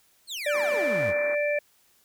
30% pulse exponential sweep, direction down, 4500 to 77.9 Hz, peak -29 dBFS, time 0.27-1.14 s, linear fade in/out 50 ms
harmonic tone, 587.3 Hz, D5, in tune, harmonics 1 / 3 / 4, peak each -24 / -33 / -30 dBFS, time 0.46-1.59 s, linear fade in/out 5 ms
white band-pass noise, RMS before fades -40 dBFS, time 0.54-1.35 s, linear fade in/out 5 ms, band 200 to 2100 Hz, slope 96 dB/octave
effects white hiss -63 dBFS RMS until 2.04 s

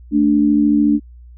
sine tone pair together, 220 / 293.7 Hz, A3 / D4, 0 / 0 cents, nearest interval perfect fourth, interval 500 cents, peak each -15 / -12 dBFS, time 0.11-1 s, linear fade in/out 50 ms, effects added 60 Hz sine -37 dBFS peak until 1.37 s

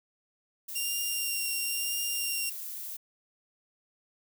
violet noise, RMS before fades -39 dBFS, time 0.68-2.97 s, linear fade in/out 10 ms
10% pulse tone with vibrato, 2780 Hz, F7, 9 cents flat, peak -22 dBFS, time 0.75-2.5 s, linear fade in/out 10 ms, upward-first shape triangle, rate 0.99 Hz, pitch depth 16 cents each way
effects none

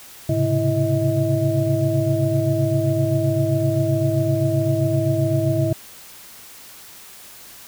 sine tone cluster, 107.6 / 132.3 / 140 / 330.2 / 636 Hz, A2 / C3 / C#3 / E4 / D#5, -38 / +20 / +18 / +3 / +38 cents, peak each -23 dBFS, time 0.29-5.73 s, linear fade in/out 5 ms, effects white hiss -42 dBFS RMS until 7.67 s

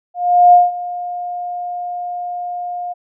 sine tone with ADSR envelope, 710 Hz, F5, 28 cents sharp, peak -3 dBFS, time 0.14-2.94 s, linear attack 390 ms, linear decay 180 ms, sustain -18 dB, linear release 22 ms, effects none

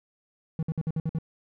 triangle tone bursts, 160.1 Hz, D#3, 50 cents sharp, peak -23 dBFS, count 7, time 0.59-1.186 s, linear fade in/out 2 ms, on 38 ms, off 55 ms, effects none

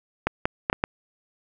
clicks, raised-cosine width 0.5 ms, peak -6 dBFS, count 5, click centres 0.27 / 0.455 / 0.699 / 0.729 / 0.839 s, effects none

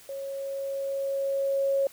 sine tone with level ramp, 549 Hz, C#5, 17 cents flat, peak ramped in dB -33 to -21 dBFS, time 0.09-1.87 s, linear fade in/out 2 ms, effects white hiss -52 dBFS RMS until 1.92 s

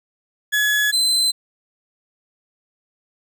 35% pulse tone pair in turn, 1696 / 4063 Hz, G#6 / B7, +36 / +48 cents, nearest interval octave + minor third, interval 1512 cents, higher second, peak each -14 / -14 dBFS, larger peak neither, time 0.52-0.92 / 0.92-1.32 s, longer neither, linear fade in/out 20 ms, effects none

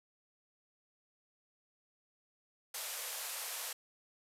white band-pass noise, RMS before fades -42 dBFS, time 2.74-3.73 s, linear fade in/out 5 ms, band 450 to 14000 Hz, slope 96 dB/octave, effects none

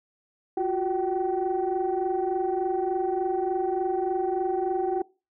sine tone cluster, 352 / 375.4 / 768 Hz, F4 / F#4 / G5, +14 / +25 / -36 cents, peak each -27 dBFS, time 0.57-5.02 s, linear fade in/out 5 ms, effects noise-tail reverb RT60 0.3 s tail -22 dB re dry + tanh soft clip ceiling -17 dBFS

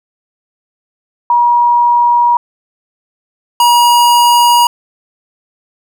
sine / square tone pair in turn, 957 / 957 Hz, A#5 / A#5, +45 / +45 cents, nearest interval unison, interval 0 cents, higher neither, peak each -6 dBFS, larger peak neither, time 1.3-2.37 / 3.6-4.67 s, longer neither, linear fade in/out 2 ms, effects none

